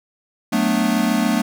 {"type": "chord", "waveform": "square", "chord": "B minor seventh", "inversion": "second", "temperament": "equal", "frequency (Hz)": [185, 220, 246.9, 293.7], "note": ["F#3", "A3", "B3", "D4"], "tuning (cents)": [0, 0, 0, 0], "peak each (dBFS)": [-26, -20, -22, -24], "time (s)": [0.52, 1.42], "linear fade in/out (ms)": 10, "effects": []}